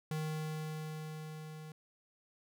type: tone with level ramp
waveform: square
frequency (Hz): 155.56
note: D#3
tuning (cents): 0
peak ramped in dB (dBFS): -35 to -47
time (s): 0.11-1.72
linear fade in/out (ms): 2
effects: none